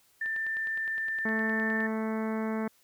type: tone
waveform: sine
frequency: 1783 Hz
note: A6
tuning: 22 cents sharp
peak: -29 dBFS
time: 0.21-1.87 s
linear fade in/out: 5 ms
type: click train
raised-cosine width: 0.3 ms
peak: -31 dBFS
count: 16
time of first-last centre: 0.26-1.805 s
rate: 9.71 Hz
type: harmonic tone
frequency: 220 Hz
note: A3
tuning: in tune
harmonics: 1 / 2 / 3 / 4 / 5 / 6 / 7 / 8 / 9 / 10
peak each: -30 / -36 / -40 / -42 / -44 / -46 / -47 / -48 / -49 / -50 dBFS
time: 1.25-2.68 s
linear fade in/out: 5 ms
effects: white hiss -65 dBFS RMS until 2.83 s